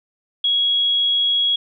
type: tone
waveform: sine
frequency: 3322 Hz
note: G#7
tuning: in tune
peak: -15 dBFS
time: 0.44-1.56 s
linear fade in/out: 5 ms
effects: none